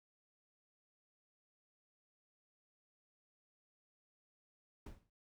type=noise with exponential decay; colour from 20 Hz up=brown; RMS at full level=-45 dBFS; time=4.86-5.1 s; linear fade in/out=5 ms; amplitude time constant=51 ms; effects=none